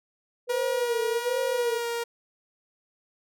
sine tone with vibrato, 483.9 Hz, B4, 35 cents flat, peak -26 dBFS, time 0.47-1.8 s, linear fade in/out 50 ms, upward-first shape sine, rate 1.3 Hz, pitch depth 150 cents each way
sawtooth tone with pitch glide, 478.4 to 469.6 Hz, A#4 to A#4, +45 to +13 cents, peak -24 dBFS, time 0.49-2.04 s, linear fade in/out 10 ms, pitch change -32 cents, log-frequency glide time 1.72-1.86 s
effects none

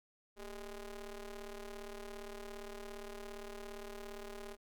sawtooth ring-modulated tone, 207.7 Hz, G#3, in tune, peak -38 dBFS, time 0.36-4.57 s, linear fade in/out 50 ms, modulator 189 Hz, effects none

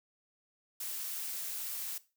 blue noise, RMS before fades -39 dBFS, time 0.8-1.98 s, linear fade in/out 5 ms, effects noise-tail reverb RT60 0.3 s tail -17 dB re dry

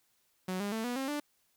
sawtooth tone with pitch steps, 185 / 202.9 / 222.6 / 244.1 / 267.7 / 293.7 Hz, F#3 / G#3 / A3 / B3 / C4 / D4, 0 / -40 / +20 / -20 / +40 / 0 cents, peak -29 dBFS, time 0.48-1.2 s, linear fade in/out 5 ms, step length 120 ms, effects white hiss -73 dBFS RMS until 1.56 s

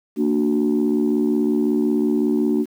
sine chord, Bb augmented, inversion none, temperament equal with one note detuned, 228.2 / 293.7 / 370 Hz, Bb3 / D4 / F#4, -37 / 0 / 0 cents, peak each -19 / -19 / -21 dBFS, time 0.16-2.66 s, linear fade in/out 50 ms, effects tanh soft clip ceiling -10 dBFS + 8-bit

